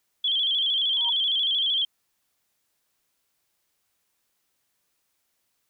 sine tone with vibrato, 3272 Hz, G#7, 26 cents flat, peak -21 dBFS, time 0.24-1.85 s, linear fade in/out 5 ms, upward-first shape square, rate 13 Hz, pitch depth 59 cents each way
sine tone with exponential growth, 945 Hz, A#5, 23 cents sharp, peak -29 dBFS, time 0.9-1.1 s, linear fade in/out 5 ms, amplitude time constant 42 ms
effects white hiss -74 dBFS RMS until 5.69 s

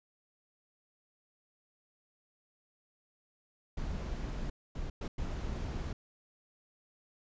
brown noise bursts at uneven times, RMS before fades -37 dBFS, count 4, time 3.77-4.5 / 4.75-4.9 / 5.01-5.08 / 5.18-5.93 s, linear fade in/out 5 ms, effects resampled to 16000 Hz

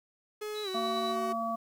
45% pulse tone with pitch glide, 423.5 to 375.1 Hz, G#4 to F#4, +34 to +24 cents, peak -35 dBFS, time 0.41-1.33 s, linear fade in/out 10 ms, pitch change -210 cents, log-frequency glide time 0.63-0.69 s
sine tone with tremolo, 3929 Hz, B7, 10 cents flat, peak -36 dBFS, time 0.54-1.16 s, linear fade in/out 50 ms, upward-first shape sine, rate 9.8 Hz, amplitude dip 40%
harmonic tone, 228.1 Hz, A#3, 37 cents flat, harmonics 1 / 3 / 5, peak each -37 / -33 / -34 dBFS, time 0.74-1.56 s, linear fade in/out 10 ms
effects 10-bit

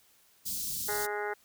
white band-stop noise, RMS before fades -35 dBFS, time 0.45-1.07 s, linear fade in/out 20 ms, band 260 to 4200 Hz, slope 24 dB/octave
harmonic tone, 207.7 Hz, G#3, in tune, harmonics 2 / 3 / 4 / 5 / 6 / 7 / 8 / 9 / 10, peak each -35 / -46 / -37 / -49 / -45 / -39 / -45 / -43 / -46 dBFS, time 0.88-1.34 s, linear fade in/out 10 ms
effects white hiss -64 dBFS RMS until 1.44 s

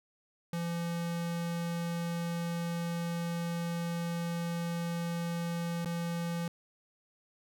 square tone with dropouts, 170 Hz, F3, 46 cents flat, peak -33 dBFS, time 0.53-6.48 s, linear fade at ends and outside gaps 2 ms, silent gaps 5.848-5.857 s, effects none

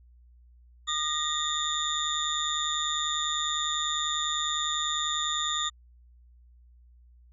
sine tone cluster, 1215 / 1883 / 3519 / 3669 / 7050 Hz, D#6 / A#6 / A7 / A#7 / A8, -42 / +17 / 0 / -28 / +2 cents, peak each -32 / -38 / -33 / -31 / -35 dBFS, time 0.87-5.7 s, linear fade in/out 20 ms, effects added 60 Hz sine -53 dBFS peak until 7.32 s

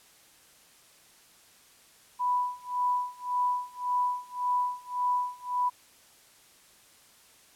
sine tone with tremolo, 989 Hz, B5, 2 cents sharp, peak -23 dBFS, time 2.19-5.7 s, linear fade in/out 20 ms, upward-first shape sine, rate 1.8 Hz, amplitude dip 95%, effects white hiss -58 dBFS RMS until 7.55 s + low-pass 12000 Hz 12 dB/octave

